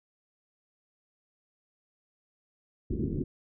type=low-pass noise; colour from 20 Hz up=white; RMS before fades=-31 dBFS; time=2.9-3.24 s; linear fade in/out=10 ms; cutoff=370 Hz; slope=48 dB/octave; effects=none